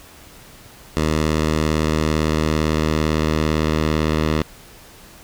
10% pulse tone with low-pass filter sweep, 77.78 Hz, D#2, in tune, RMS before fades -19 dBFS, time 0.97-4.42 s, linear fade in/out 0 ms, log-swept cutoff 7900 to 4600 Hz, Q 0.88, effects pink hiss -44 dBFS RMS until 5.23 s

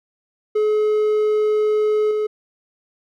triangle tone with level steps, 426.1 Hz, G#4, 44 cents sharp, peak -13 / -16 dBFS, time 0.55-2.27 s, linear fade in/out 10 ms, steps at 2.11 s, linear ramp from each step 2 ms, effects none

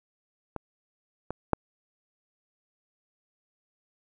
clicks, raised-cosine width 1 ms, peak -19 / -18 / -7 dBFS, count 3, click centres 0.563 / 1.306 / 1.533 s, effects none

